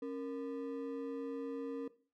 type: ring-modulated tone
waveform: triangle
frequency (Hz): 370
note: F#4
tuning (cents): 0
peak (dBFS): -33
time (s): 0.02-1.88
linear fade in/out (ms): 5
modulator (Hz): 95.8
effects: noise-tail reverb RT60 0.4 s tail -17 dB re dry